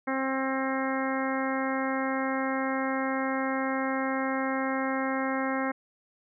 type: harmonic tone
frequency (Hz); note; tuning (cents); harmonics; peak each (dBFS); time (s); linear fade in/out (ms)
266; C4; +29; 1 / 2 / 3 / 4 / 5 / 6 / 7 / 8; -30 / -33 / -35 / -36 / -37 / -38 / -38 / -39; 0.07-5.72; 10
effects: none